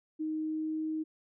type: tone with pitch glide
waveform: sine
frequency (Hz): 312.1 to 313.9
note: D#4 to D#4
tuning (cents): +5 to +15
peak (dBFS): -31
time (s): 0.19-1.04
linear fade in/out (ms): 20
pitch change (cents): +10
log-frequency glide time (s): 0.38-0.83
effects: none